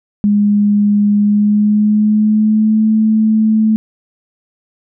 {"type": "tone with pitch glide", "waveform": "sine", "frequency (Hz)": [205.9, 218.1], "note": ["G#3", "A3"], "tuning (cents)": [-15, -15], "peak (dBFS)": -8, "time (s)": [0.24, 3.76], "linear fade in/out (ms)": 0, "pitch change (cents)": 100, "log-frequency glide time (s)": [1.16, 2.88], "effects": []}